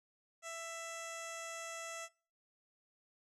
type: tone with low-pass filter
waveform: 15% pulse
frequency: 663 Hz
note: E5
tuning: 10 cents sharp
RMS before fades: -45 dBFS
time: 0.42-2.09 s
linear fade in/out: 50 ms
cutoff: 8200 Hz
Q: 3.1
effects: noise-tail reverb RT60 0.4 s tail -23 dB re dry